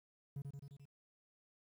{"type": "tone with echo", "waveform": "triangle", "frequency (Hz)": 140, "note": "C#3", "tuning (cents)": 18, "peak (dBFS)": -38, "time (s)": [0.36, 0.42], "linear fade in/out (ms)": 5, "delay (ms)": 87, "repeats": 5, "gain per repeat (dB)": -3, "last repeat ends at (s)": 0.855, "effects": ["tanh soft clip ceiling -34 dBFS", "12-bit"]}